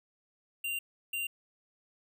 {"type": "tone bursts at uneven times", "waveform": "square", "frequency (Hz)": 2778, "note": "F7", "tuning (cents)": -10, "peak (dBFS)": -33, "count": 2, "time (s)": [[0.64, 0.79], [1.13, 1.27]], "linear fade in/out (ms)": 5, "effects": []}